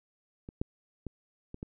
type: clicks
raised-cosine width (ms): 3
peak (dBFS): -29 / -17 / -24 / -28 / -25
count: 5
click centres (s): 0.489 / 0.615 / 1.067 / 1.544 / 1.629
effects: none